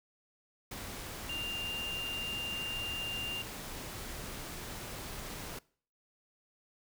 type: tone in noise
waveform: sine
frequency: 2794 Hz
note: F7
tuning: in tune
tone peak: -36 dBFS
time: 1.29-3.42 s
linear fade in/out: 5 ms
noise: pink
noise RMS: -43 dBFS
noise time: 0.71-5.59 s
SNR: +4 dB
effects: noise-tail reverb RT60 0.5 s tail -23 dB re dry